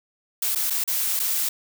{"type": "noise with dropouts", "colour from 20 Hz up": "blue", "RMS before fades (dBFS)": -24, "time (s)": [0.42, 1.49], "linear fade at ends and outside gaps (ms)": 5, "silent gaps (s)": [[0.55, 0.557], [0.7, 0.704], [0.84, 0.876], [1.194, 1.198]], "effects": []}